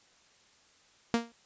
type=tone with exponential decay; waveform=sawtooth; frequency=233.1 Hz; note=A#3; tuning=in tune; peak=-18 dBFS; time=1.14-1.32 s; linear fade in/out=0 ms; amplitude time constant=39 ms; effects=white hiss -63 dBFS RMS until 1.45 s + resampled to 16000 Hz